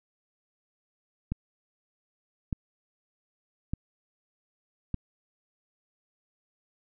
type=click train; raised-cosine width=5 ms; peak=-17 dBFS; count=4; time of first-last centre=1.32-4.943 s; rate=0.828 Hz; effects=none